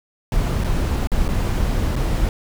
brown noise with dropouts, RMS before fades -19 dBFS, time 0.32-2.29 s, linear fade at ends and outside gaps 1 ms, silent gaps 0.638-0.644 / 1.072-1.117 / 1.28-1.288 / 1.956-1.963 s, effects none

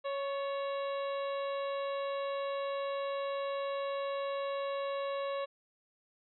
harmonic tone with a mistuned harmonic, 554.4 Hz, C#5, in tune, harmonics 1 / 2 / 3 / 4 / 5 / 6 / 7, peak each -34 / -40 / -50 / -52 / -50 / -55 / -51 dBFS, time 0.04-5.46 s, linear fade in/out 20 ms, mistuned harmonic 3, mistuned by +54 cents, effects none

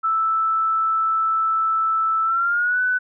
sine tone with pitch glide, 1318 to 1496.6 Hz, E6 to F#6, -1 to +19 cents, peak -17 dBFS, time 0.03-2.99 s, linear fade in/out 20 ms, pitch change +220 cents, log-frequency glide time 2.24-2.8 s, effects none

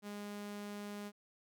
sawtooth tone, 205.5 Hz, G#3, 18 cents flat, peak -39 dBFS, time 0.02-1.12 s, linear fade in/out 50 ms, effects none

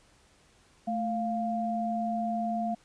sine tone pair together, 220 / 698.5 Hz, A3 / F5, 0 / 0 cents, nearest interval octave + minor sixth, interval 2000 cents, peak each -31 / -30 dBFS, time 0.87-2.75 s, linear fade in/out 10 ms, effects pink hiss -62 dBFS RMS until 2.84 s + resampled to 22050 Hz

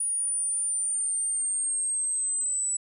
sine exponential sweep, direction down, 9650 to 7900 Hz, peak -25 dBFS, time 0-2.77 s, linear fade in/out 5 ms, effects none

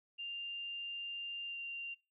sine tone with pitch glide, 2794 to 2775 Hz, F7 to F7, 0 to -12 cents, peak -40 dBFS, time 0.18-1.95 s, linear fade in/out 20 ms, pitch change -12 cents, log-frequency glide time 1.47-1.58 s, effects noise-tail reverb RT60 0.3 s tail -25 dB re dry

